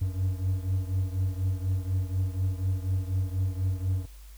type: beating tone pair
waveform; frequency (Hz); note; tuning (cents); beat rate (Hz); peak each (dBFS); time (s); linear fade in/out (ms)
triangle; 92.5 / 96.6; F#2 / G2; 0 / -25; 4.1; -25 / -29; 0.01-4.06; 10
effects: added 50 Hz sine -44 dBFS peak until 4.37 s + white hiss -57 dBFS RMS until 4.37 s